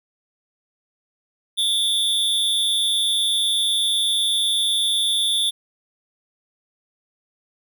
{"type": "tone with amplitude modulation", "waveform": "square", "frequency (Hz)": 3520, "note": "A7", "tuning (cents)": 0, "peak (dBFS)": -15, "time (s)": [1.57, 5.51], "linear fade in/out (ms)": 20, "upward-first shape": "sine", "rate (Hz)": 208, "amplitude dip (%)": 80, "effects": []}